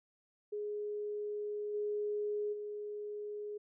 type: tone with level steps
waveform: sine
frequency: 416.9 Hz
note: G#4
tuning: 7 cents sharp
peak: -36 / -33 / -39 dBFS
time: 0.52-3.58 s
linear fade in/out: 10 ms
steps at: 1.73 / 2.52 s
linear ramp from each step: 20 ms
effects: none